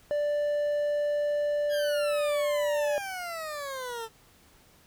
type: tone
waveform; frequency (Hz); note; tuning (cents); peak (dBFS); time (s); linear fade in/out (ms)
triangle; 587.3; D5; 0; -23; 0.11-2.98; 0
type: exponential sweep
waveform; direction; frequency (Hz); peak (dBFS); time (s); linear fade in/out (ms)
20% pulse; down; 1661.2 to 440; -29; 1.69-4.09; 50
effects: pink hiss -59 dBFS RMS until 4.86 s